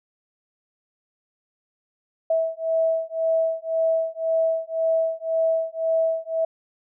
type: beating tone pair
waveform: sine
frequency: 650 / 651.9 Hz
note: E5 / E5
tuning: -24 / -19 cents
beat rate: 1.9 Hz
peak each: -23 dBFS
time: 2.3-6.45 s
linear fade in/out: 5 ms
effects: none